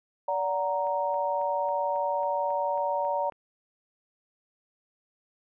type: chord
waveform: sine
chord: D augmented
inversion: none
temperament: equal with one note detuned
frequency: 576.9 / 740 / 932.3 Hz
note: D5 / F#5 / A#5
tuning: -31 / 0 / 0 cents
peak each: -29 / -33 / -28 dBFS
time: 0.28-3.3 s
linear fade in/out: 5 ms
type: click train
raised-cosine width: 0.5 ms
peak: -37 dBFS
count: 10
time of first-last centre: 0.87-3.322 s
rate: 3.67 Hz
effects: none